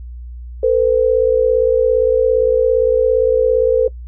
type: tone pair together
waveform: sine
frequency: 450.5 / 508 Hz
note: A4 / B4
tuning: +41 / +49 cents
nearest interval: major second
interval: 208 cents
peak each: -13 dBFS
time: 0.63-3.88 s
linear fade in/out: 5 ms
effects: noise-tail reverb RT60 0.1 s tail -21 dB re dry + added 60 Hz sine -28 dBFS peak until 4.07 s